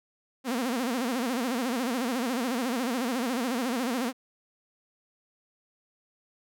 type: tone with vibrato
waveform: sawtooth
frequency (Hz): 246.9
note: B3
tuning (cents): 0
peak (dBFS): -23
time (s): 0.44-4.13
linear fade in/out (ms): 50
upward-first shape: sine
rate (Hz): 14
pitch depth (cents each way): 150
effects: none